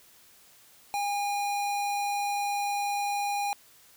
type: tone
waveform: square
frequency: 813 Hz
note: G#5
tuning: 37 cents flat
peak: -28 dBFS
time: 0.94-3.53 s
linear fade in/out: 0 ms
effects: white hiss -57 dBFS RMS until 3.96 s